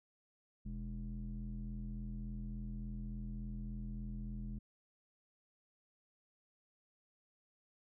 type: tone with low-pass filter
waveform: square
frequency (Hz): 41.74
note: E1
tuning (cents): +22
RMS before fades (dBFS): -43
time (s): 0.65-4.59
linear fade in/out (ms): 10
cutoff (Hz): 190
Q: 5.6
effects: none